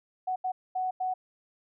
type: tone bursts at uneven times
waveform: sine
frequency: 743 Hz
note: F#5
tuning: 7 cents sharp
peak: -27 dBFS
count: 4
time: 0.27-0.36 / 0.44-0.52 / 0.75-0.91 / 1-1.14 s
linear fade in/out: 10 ms
effects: none